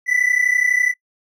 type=tone pair together; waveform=triangle; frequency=1970 / 2002 Hz; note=B6 / B6; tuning=-5 / +23 cents; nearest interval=unison; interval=28 cents; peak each=-16 dBFS; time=0.06-0.94 s; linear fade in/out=50 ms; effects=noise-tail reverb RT60 0.1 s tail -22 dB re dry